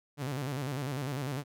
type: tone with vibrato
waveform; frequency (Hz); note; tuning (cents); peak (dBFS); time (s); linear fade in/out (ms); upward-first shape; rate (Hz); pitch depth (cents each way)
sawtooth; 136.5; C#3; -26; -29; 0.17-1.44; 50; square; 10; 110
effects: none